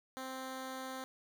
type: tone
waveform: 10% pulse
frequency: 261.6 Hz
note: C4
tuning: in tune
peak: -33 dBFS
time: 0.17-1.04 s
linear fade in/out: 0 ms
effects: none